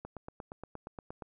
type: click train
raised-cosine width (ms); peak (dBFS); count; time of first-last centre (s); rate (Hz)
1; -28; 11; 0.05-1.222; 8.53
effects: none